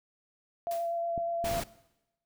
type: tone with vibrato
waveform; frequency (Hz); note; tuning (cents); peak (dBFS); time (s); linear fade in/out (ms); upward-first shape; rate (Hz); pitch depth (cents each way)
sine; 680; F5; -46; -30; 0.67-1.6; 0; sine; 8.3; 11
type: noise with exponential decay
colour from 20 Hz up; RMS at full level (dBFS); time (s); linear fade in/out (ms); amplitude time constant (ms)
white; -42; 0.71-1.01; 2; 64
type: clicks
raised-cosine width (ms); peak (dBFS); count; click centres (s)
3; -26; 4; 1.178 / 1.442 / 1.514 / 1.569
type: noise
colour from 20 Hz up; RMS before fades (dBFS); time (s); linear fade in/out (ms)
pink; -36; 1.44-1.64; 10
effects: noise-tail reverb RT60 0.9 s tail -19 dB re dry